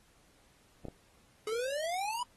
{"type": "clicks", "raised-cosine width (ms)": 2, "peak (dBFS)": -28, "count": 2, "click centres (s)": [0.853, 0.884]}
{"type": "exponential sweep", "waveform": "square", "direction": "up", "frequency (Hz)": [420, 1000], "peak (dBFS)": -34, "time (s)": [1.47, 2.23], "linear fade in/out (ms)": 2}
{"effects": ["pink hiss -66 dBFS RMS until 2.36 s", "AAC 32 kbps"]}